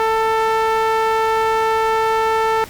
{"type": "tone with band-pass filter", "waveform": "sawtooth", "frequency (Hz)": 444.2, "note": "A4", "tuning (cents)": 16, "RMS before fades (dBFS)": -17, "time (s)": [0, 2.64], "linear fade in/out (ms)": 0, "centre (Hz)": 1000, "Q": 1.1, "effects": ["pink hiss -38 dBFS RMS until 2.69 s", "Opus 48 kbps"]}